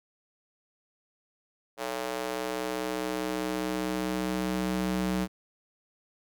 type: tone with high-pass filter sweep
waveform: square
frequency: 62.4 Hz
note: B1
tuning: 19 cents sharp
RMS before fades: -31 dBFS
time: 1.77-5.28 s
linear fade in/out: 50 ms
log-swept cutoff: 540 to 170 Hz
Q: 1.5
effects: none